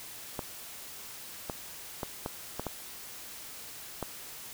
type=clicks; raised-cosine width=1 ms; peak=-19 dBFS; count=7; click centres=0.392 / 1.498 / 2.032 / 2.261 / 2.596 / 2.667 / 4.027 s; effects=white hiss -45 dBFS RMS until 4.53 s